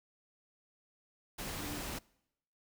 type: tone in noise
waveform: sine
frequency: 294.2 Hz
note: D4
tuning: 3 cents sharp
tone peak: -43 dBFS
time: 1.58-1.82 s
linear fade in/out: 10 ms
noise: pink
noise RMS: -41 dBFS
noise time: 1.38-1.99 s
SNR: -5 dB
effects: noise-tail reverb RT60 0.8 s tail -24 dB re dry